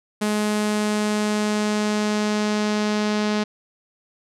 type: tone with low-pass filter sweep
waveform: sawtooth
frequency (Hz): 210.8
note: G#3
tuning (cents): +26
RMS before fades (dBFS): -22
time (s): 0.21-3.44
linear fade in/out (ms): 10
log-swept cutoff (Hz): 10000 to 5100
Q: 1.3
effects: none